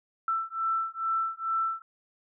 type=beating tone pair; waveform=sine; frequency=1331 / 1333.3 Hz; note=E6 / E6; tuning=+16 / +19 cents; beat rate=2.3 Hz; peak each=-30 dBFS; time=0.28-1.82 s; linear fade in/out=2 ms; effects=none